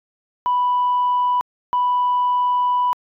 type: tone bursts at uneven times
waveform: sine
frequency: 987.8 Hz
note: B5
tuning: in tune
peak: -14 dBFS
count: 2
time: 0.46-1.41 / 1.73-2.93 s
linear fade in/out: 0 ms
effects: tanh soft clip ceiling -12 dBFS